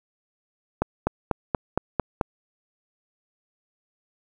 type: accelerating click train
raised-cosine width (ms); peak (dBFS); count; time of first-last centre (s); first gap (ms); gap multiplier
1; -7; 7; 0.82-2.212; 250; 0.97
effects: 8-bit